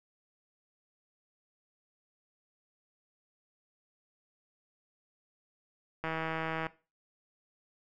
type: click train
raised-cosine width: 0.5 ms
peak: -20 dBFS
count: 102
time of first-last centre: 6.04-6.667 s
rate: 161 Hz
effects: noise-tail reverb RT60 0.3 s tail -17 dB re dry